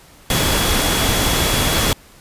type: tone in noise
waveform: sine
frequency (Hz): 3366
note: G#7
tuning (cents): +23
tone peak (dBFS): -25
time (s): 0.3-1.93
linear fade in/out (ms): 2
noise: pink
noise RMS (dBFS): -17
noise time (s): 0.3-1.93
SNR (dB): -11
effects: pink hiss -46 dBFS RMS until 2.2 s + resampled to 32000 Hz